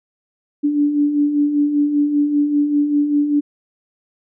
sine beating tone pair, 287.4 / 292.5 Hz, D4 / D4, -37 / -7 cents, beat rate 5.1 Hz, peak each -23 / -14 dBFS, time 0.63-3.41 s, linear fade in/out 20 ms, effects none

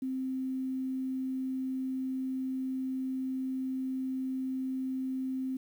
sine tone, 261.6 Hz, C4, in tune, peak -31 dBFS, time 0.02-5.57 s, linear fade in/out 5 ms, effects 10-bit

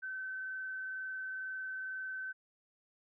sine tone with frequency modulation, 1531 Hz, G6, 41 cents flat, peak -38 dBFS, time 0.02-2.33 s, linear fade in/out 20 ms, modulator 22.1 Hz, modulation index 0.42, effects none

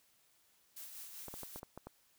blue noise with tremolo, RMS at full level -48 dBFS, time 0.76-1.6 s, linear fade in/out 10 ms, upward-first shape sine, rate 5.1 Hz, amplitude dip 40%
clicks, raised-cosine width 1 ms, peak -32 dBFS, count 7, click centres 1.283 / 1.34 / 1.433 / 1.56 / 1.631 / 1.776 / 1.87 s
effects white hiss -71 dBFS RMS until 2.18 s

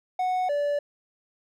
triangle tone pair in turn, 737 / 579.4 Hz, F#5 / D5, -7 / -24 cents, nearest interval major third, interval 417 cents, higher first, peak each -21 dBFS, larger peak neither, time 0.19-0.49 / 0.49-0.79 s, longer neither, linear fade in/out 5 ms, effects none

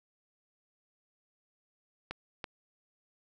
clicks, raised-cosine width 0.3 ms, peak -21 dBFS, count 2, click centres 2.11 / 2.442 s, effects none

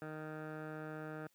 15% pulse tone with low-pass filter, 155 Hz, D#3, 6 cents flat, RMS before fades -45 dBFS, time 0.02-1.27 s, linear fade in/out 0 ms, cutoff 1400 Hz, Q 2.1, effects white hiss -75 dBFS RMS until 1.34 s + high-pass 100 Hz 12 dB/octave

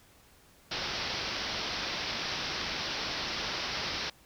white low-pass noise, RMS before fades -35 dBFS, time 0.71-4.1 s, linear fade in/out 5 ms, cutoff 5600 Hz, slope 96 dB/octave, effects pink hiss -60 dBFS RMS until 4.25 s

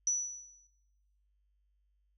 sine tone with exponential decay, 5920 Hz, F#8, in tune, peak -25 dBFS, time 0.07-0.67 s, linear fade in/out 2 ms, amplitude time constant 130 ms, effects noise-tail reverb RT60 1.0 s tail -18 dB re dry + added 50 Hz sine -70 dBFS peak until 2.17 s

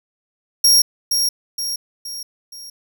sawtooth tone with echo, 5588 Hz, F8, in tune, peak -7 dBFS, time 0.64-0.82 s, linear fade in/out 5 ms, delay 470 ms, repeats 4, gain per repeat -6 dB, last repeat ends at 2.7 s, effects none

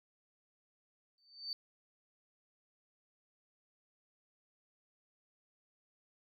sine tone with exponential growth, 4568 Hz, D8, 49 cents flat, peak -34 dBFS, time 1.18-1.53 s, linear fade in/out 1 ms, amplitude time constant 74 ms, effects tanh soft clip ceiling -30 dBFS

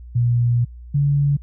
sine tone pair in turn, 120.1 / 142.68 Hz, B2 / D3, -48 / -50 cents, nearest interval minor third, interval 298 cents, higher second, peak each -14 dBFS, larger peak neither, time 0.15-0.65 / 0.94-1.37 s, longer first, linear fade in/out 10 ms, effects added 60 Hz sine -35 dBFS peak until 1.42 s

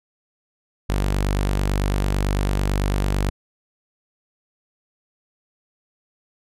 sawtooth tone, 49 Hz, G1, in tune, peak -15 dBFS, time 0.89-3.3 s, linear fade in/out 10 ms, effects resampled to 32000 Hz

